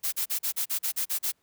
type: noise bursts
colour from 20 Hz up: blue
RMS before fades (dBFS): -28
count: 10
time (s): 0.03-1.322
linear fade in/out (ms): 20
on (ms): 95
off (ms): 38
effects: pink hiss -71 dBFS RMS until 1.42 s + high-pass 60 Hz 12 dB/octave